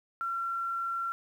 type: tone with quantisation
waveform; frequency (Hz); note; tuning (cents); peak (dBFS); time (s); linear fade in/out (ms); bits
sine; 1363; F6; -43; -30; 0.21-1.12; 0; 10
effects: none